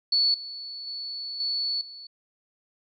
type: tone with level steps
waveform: sine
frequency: 4435 Hz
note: C#8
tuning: in tune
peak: -19 / -35 / -32 / -25 / -40 dBFS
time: 0.12-2.07 s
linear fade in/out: 5 ms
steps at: 0.34 / 0.87 / 1.4 / 1.81 s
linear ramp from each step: 2 ms
effects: none